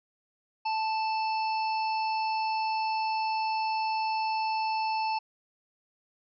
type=harmonic tone; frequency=880 Hz; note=A5; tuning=in tune; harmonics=1 / 3 / 5 / 6; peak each=-27 / -37 / -41 / -43 dBFS; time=0.65-5.19 s; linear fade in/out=10 ms; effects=none